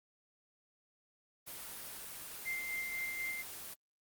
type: noise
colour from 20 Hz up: white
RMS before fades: -46 dBFS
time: 1.46-3.75 s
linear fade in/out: 20 ms
type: tone with tremolo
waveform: sine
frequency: 2093 Hz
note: C7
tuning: in tune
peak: -35 dBFS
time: 2.45-3.43 s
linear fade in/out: 20 ms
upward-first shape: sine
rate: 4 Hz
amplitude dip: 35%
effects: Opus 24 kbps